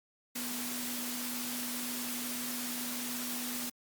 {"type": "tone in noise", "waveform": "sine", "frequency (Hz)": 244.8, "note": "B3", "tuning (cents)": -15, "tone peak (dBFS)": -40, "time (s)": [0.35, 3.7], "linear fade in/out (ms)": 10, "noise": "white", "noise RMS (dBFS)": -38, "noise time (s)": [0.35, 3.7], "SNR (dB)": -5, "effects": ["high-pass 150 Hz 12 dB/octave", "Opus 48 kbps"]}